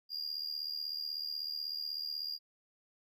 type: tone with amplitude modulation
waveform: triangle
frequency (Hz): 4817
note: D8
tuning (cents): +43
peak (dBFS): -32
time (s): 0.09-2.39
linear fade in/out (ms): 50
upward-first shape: sine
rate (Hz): 76.2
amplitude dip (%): 75
effects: none